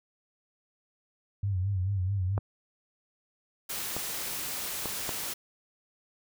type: tone with vibrato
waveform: sine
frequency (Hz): 95.7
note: G2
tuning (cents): -41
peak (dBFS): -26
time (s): 1.43-2.39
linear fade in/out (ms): 5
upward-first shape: sine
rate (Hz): 4.6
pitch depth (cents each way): 97
type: clicks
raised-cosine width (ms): 1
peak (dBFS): -19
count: 4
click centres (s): 2.379 / 3.966 / 4.857 / 5.092
type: noise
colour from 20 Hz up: white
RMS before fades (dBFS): -35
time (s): 3.69-5.34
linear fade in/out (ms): 10
effects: none